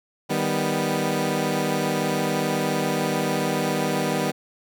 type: chord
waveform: 15% pulse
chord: Eb augmented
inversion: none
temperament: equal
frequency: 155.56 / 196 / 246.9 Hz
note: Eb3 / G3 / B3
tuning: 0 / 0 / 0 cents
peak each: -20 dBFS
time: 0.29-4.32 s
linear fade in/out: 20 ms
effects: none